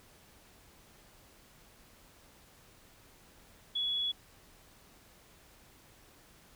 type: tone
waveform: sine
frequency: 3381 Hz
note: G#7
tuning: 30 cents sharp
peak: -30 dBFS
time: 3.75-4.12 s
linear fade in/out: 10 ms
effects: pink hiss -60 dBFS RMS until 6.55 s